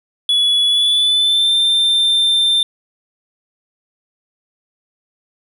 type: tone with pitch glide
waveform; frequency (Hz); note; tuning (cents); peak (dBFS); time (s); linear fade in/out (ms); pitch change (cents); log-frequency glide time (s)
triangle; 3400 to 3579; G#7 to A7; +40 to +29; -10; 0.29-2.63; 2; +89; 0.66-1.54
effects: none